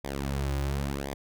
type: tone with flanger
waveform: sawtooth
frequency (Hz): 69.3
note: C#2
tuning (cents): 0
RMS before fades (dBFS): -31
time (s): 0.04-1.14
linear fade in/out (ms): 5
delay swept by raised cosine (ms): 0.71 to 4.51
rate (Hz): 0.94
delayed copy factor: -0.85
effects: none